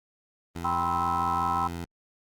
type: tone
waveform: 15% pulse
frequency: 85.4 Hz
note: F2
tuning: 38 cents flat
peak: -27 dBFS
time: 0.55-1.85 s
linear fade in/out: 10 ms
type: chord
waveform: sine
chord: C major seventh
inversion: second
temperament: just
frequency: 784.9 / 981.1 / 1046.5 / 1308.1 Hz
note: G5 / B5 / C6 / E6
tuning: +2 / -12 / 0 / -14 cents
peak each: -30 dBFS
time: 0.64-1.68 s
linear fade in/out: 10 ms
effects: Opus 32 kbps